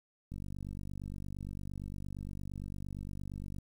click train, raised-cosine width 5 ms, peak -30 dBFS, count 160, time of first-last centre 0.32-3.585 s, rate 48.7 Hz, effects 10-bit

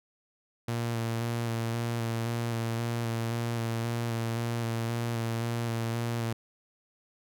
sawtooth tone with vibrato, 116.1 Hz, A#2, 7 cents flat, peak -25 dBFS, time 0.68-6.33 s, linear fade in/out 5 ms, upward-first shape square, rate 1.9 Hz, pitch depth 19 cents each way, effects none

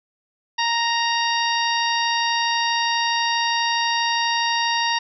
harmonic tone, 932.3 Hz, A#5, in tune, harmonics 1 / 2 / 3 / 4 / 5 / 6, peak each -22 / -25 / -27 / -28 / -29 / -30 dBFS, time 0.58-4.99 s, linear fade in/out 10 ms, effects none

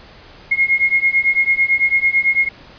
sine beating tone pair, 2147 / 2156 Hz, C7 / C#7, +44 / -49 cents, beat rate 9 Hz, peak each -16 / -15 dBFS, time 0.51-2.49 s, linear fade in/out 10 ms, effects pink hiss -42 dBFS RMS until 2.78 s + resampled to 11025 Hz

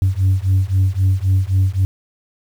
sine beating tone pair, 93.2 / 97 Hz, F#2 / G2, +13 / -18 cents, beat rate 3.8 Hz, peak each -14 dBFS, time 0.02-1.85 s, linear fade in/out 0 ms, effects tanh soft clip ceiling -9 dBFS + 7-bit

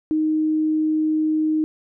sine tone, 311.1 Hz, D#4, in tune, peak -17 dBFS, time 0.11-1.64 s, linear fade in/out 0 ms, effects none

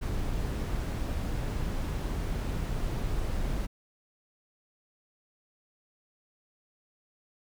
brown noise, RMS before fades -31 dBFS, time 0.01-3.67 s, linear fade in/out 20 ms, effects none

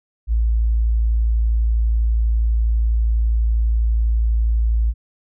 sine tone, 56.1 Hz, A1, 34 cents sharp, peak -14 dBFS, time 0.27-4.94 s, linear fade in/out 50 ms, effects none

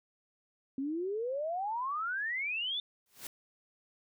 sine exponential sweep, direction up, 261.6 to 3593 Hz, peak -32 dBFS, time 0.78-2.8 s, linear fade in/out 2 ms
white noise with exponential growth, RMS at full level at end -39 dBFS, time 3.06-3.27 s, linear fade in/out 2 ms, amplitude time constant 44 ms
effects none

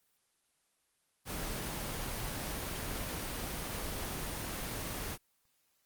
pink noise, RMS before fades -38 dBFS, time 1.25-5.18 s, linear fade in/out 50 ms, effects white hiss -75 dBFS RMS until 5.85 s + Opus 24 kbps

